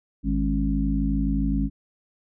harmonic tone with a mistuned harmonic, 51.91 Hz, G#1, in tune, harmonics 1 / 3 / 4 / 5, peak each -24 / -29 / -27 / -26 dBFS, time 0.23-1.7 s, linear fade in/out 50 ms, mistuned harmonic 5, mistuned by +100 cents, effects none

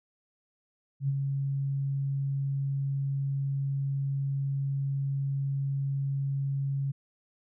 sine tone with ADSR envelope, 138 Hz, C#3, 7 cents flat, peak -23 dBFS, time 1-6.92 s, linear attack 84 ms, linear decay 36 ms, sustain -4 dB, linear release 13 ms, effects none

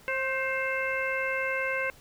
harmonic tone with a mistuned harmonic, 530 Hz, C5, 22 cents sharp, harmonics 1 / 2 / 3 / 4 / 5, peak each -32 / -37 / -32 / -32 / -36 dBFS, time 0.08-1.9 s, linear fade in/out 0 ms, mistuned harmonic 3, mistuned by -34 cents, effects pink hiss -55 dBFS RMS until 2 s

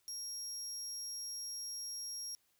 30% pulse tone, 5600 Hz, F8, 4 cents sharp, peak -37 dBFS, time 0.08-2.35 s, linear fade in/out 0 ms, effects white hiss -75 dBFS RMS until 2.59 s

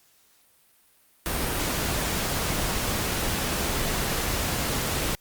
pink noise, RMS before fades -27 dBFS, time 1.26-5.15 s, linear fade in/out 0 ms, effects white hiss -61 dBFS RMS until 5.2 s + Opus 48 kbps

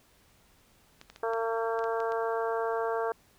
clicks, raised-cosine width 0.2 ms, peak -29 dBFS, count 8, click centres 1.014 / 1.1 / 1.161 / 1.335 / 1.791 / 1.841 / 2.003 / 2.121 s
harmonic tone, 227.1 Hz, A#3, 45 cents flat, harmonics 2 / 3 / 4 / 5 / 6 / 7, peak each -30 / -34 / -36 / -38 / -40 / -41 dBFS, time 1.23-3.12 s, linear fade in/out 2 ms
effects pink hiss -63 dBFS RMS until 3.38 s

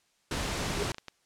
pink noise, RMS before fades -32 dBFS, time 0.31-0.92 s, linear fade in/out 2 ms
clicks, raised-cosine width 0.2 ms, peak -22 dBFS, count 5, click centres 0.605 / 0.657 / 0.945 / 0.983 / 1.083 s
sine tone with exponential growth, 408 Hz, G#4, 31 cents flat, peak -24 dBFS, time 0.74-0.83 s, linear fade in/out 5 ms, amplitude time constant 18 ms
effects white hiss -70 dBFS RMS until 1.25 s + low-pass 8000 Hz 12 dB/octave

